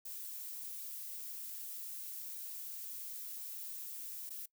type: noise with dropouts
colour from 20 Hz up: violet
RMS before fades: -45 dBFS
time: 0.05-4.46 s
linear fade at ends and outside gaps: 5 ms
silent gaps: 4.294-4.303 s
effects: noise-tail reverb RT60 0.1 s tail -21 dB re dry